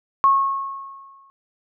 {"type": "tone with exponential decay", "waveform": "sine", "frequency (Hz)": 1093, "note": "C#6", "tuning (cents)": -25, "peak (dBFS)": -10, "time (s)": [0.24, 1.3], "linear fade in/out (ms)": 0, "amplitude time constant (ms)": 230, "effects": []}